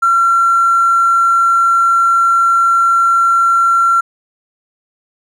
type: tone with hard clipping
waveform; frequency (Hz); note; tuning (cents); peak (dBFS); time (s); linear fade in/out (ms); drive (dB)
triangle; 1364; F6; -41; -8; 0.02-4.01; 10; 3
effects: none